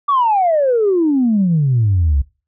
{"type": "exponential sweep", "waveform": "sine", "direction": "down", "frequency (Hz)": [1175, 65.41], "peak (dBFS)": -10, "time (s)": [0.08, 2.22], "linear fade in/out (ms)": 10, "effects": ["noise-tail reverb RT60 0.3 s tail -21 dB re dry", "tanh soft clip ceiling -7 dBFS"]}